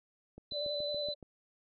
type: click train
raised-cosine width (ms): 2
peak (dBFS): -35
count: 7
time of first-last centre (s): 0.38-1.227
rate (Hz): 7.08
type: tone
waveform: sine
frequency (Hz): 4011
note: B7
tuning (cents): +26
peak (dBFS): -37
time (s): 0.51-1.14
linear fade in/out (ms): 5
type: tone with vibrato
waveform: sine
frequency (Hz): 587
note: D5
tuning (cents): -1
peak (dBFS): -35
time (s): 0.52-1.15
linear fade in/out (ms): 50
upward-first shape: square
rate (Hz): 11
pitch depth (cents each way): 20
effects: none